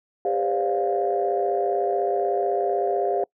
sine tone cluster, 400.6 / 495.1 / 529 / 585 / 702 Hz, G4 / B4 / C5 / D5 / F5, +38 / +4 / +19 / -7 / +9 cents, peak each -24 / -33 / -29 / -30 / -24 dBFS, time 0.25-3.24 s, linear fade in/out 2 ms, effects noise-tail reverb RT60 0.1 s tail -26 dB re dry + tanh soft clip ceiling -11 dBFS

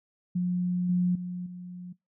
sine tone with level steps, 179 Hz, F3, 43 cents sharp, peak -24 / -21 / -31 / -37 dBFS, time 0.35-1.93 s, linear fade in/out 10 ms, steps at 0.89 / 1.15 / 1.46 s, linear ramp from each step 5 ms, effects noise-tail reverb RT60 0.2 s tail -22 dB re dry

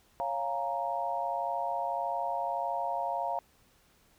sine chord, Bb minor seventh, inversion first, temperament equal, 554.4 / 698.5 / 830.6 / 932.3 Hz, Db5 / F5 / Ab5 / Bb5, 0 / 0 / 0 / 0 cents, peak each -38 / -33 / -39 / -34 dBFS, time 0.2-3.39 s, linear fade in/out 0 ms, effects pink hiss -65 dBFS RMS until 4.18 s

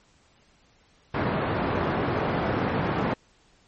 pink band-pass noise, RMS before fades -26 dBFS, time 1.14-3.14 s, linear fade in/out 5 ms, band 110 to 1400 Hz, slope 12 dB/octave, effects pink hiss -61 dBFS RMS until 3.67 s + MP3 32 kbps

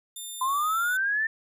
5% pulse tone with pitch glide, 3600 to 3561 Hz, A7 to A7, +39 to +20 cents, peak -29 dBFS, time 0.16-0.97 s, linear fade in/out 5 ms, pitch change -19 cents, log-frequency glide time 0.45-0.63 s
sine linear sweep, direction up, 1012 to 1800 Hz, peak -23 dBFS, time 0.41-1.27 s, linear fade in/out 5 ms
effects none

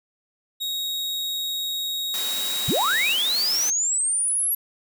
40% pulse tone with pitch glide, 3774 to 3807 Hz, A#7 to A#7, +21 to +36 cents, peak -24 dBFS, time 0.6-3.14 s, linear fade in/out 20 ms, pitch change +15 cents, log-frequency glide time 2.05-2.49 s
white high-pass noise, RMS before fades -31 dBFS, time 2.14-3.7 s, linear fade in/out 0 ms, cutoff 180 Hz, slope 24 dB/octave
sine linear sweep, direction up, 75.2 to 11520 Hz, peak -20 dBFS, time 2.68-4.55 s, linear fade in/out 5 ms
effects none

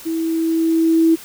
sine tone with level ramp, 326.3 Hz, E4, 18 cents flat, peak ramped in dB -19 to -9 dBFS, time 0.05-1.16 s, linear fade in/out 20 ms, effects white hiss -38 dBFS RMS until 1.24 s

